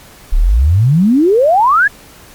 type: exponential sweep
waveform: sine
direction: up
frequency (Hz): 30.87 to 1743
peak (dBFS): -6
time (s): 0.32-1.88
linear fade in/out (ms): 10
effects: pink hiss -39 dBFS RMS until 2.34 s + MP3 96 kbps